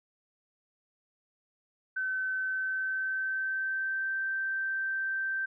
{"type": "tone with pitch glide", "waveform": "sine", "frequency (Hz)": [1527, 1560.9], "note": ["G6", "G6"], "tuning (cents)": [-46, -8], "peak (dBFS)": -29, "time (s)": [1.96, 5.46], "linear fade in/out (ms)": 10, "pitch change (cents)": 38, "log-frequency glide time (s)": [2.33, 4.16], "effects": []}